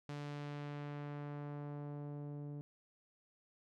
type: tone with low-pass filter sweep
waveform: sawtooth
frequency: 145.6 Hz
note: D3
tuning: 15 cents flat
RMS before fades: -45 dBFS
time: 0.09-2.61 s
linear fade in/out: 0 ms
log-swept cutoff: 5900 to 390 Hz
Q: 0.72
effects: none